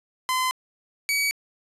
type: tone pair in turn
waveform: sawtooth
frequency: 1026 / 2270 Hz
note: C6 / C#7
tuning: -34 / +41 cents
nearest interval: octave + major second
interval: 1375 cents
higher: second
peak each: -18 dBFS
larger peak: neither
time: 0.29-0.51 / 1.09-1.31 s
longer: neither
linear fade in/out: 0 ms
effects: resampled to 32000 Hz + 10-bit